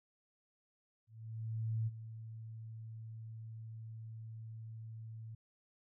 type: tone with ADSR envelope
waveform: sine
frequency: 111.7 Hz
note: A2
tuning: 27 cents sharp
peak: -32 dBFS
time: 1.07-5.35 s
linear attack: 800 ms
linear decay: 30 ms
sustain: -13 dB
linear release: 5 ms
effects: none

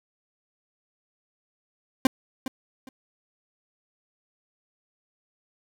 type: tone with echo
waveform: 40% pulse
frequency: 261.6 Hz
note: C4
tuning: in tune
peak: -14 dBFS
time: 2.05-2.07 s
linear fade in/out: 2 ms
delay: 410 ms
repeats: 2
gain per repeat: -13 dB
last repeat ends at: 2.89 s
effects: none

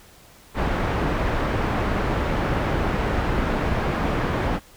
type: low-pass noise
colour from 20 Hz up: pink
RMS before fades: -23 dBFS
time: 0.54-4.6 s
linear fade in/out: 50 ms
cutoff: 1700 Hz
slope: 12 dB/octave
effects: pink hiss -50 dBFS RMS until 4.76 s

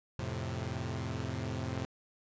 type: chord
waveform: sawtooth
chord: F major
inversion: none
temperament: equal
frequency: 87.31 / 110 / 130.81 Hz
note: F2 / A2 / C3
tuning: 0 / 0 / 0 cents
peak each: -36 / -35 / -35 dBFS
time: 0.19-1.85 s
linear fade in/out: 0 ms
effects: resampled to 16000 Hz

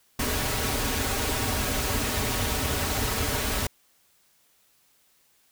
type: noise with comb filter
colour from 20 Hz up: pink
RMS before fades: -27 dBFS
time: 0.19-3.67 s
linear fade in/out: 5 ms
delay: 5.8 ms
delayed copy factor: -0.7
effects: white hiss -64 dBFS RMS until 5.51 s

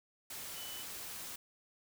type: tone in noise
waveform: sine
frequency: 2989 Hz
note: F#7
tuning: 17 cents sharp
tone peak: -48 dBFS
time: 0.56-0.83 s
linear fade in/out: 5 ms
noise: white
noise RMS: -45 dBFS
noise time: 0.3-1.36 s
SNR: -6 dB
effects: none

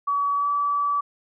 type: tone with pitch glide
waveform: sine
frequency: 1137 to 1150.9 Hz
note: C#6 to D6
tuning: +44 to -35 cents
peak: -20 dBFS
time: 0.07-1.01 s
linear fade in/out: 10 ms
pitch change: +21 cents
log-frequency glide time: 0.35-0.48 s
effects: none

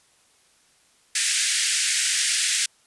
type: band-pass noise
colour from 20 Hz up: white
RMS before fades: -23 dBFS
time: 1.15-2.66 s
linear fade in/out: 5 ms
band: 1600 to 9700 Hz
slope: 48 dB/octave
effects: white hiss -60 dBFS RMS until 2.86 s + resampled to 24000 Hz

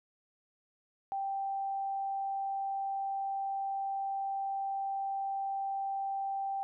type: tone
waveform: sine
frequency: 784 Hz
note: G5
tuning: in tune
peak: -32 dBFS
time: 1.12-6.63 s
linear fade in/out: 0 ms
effects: none

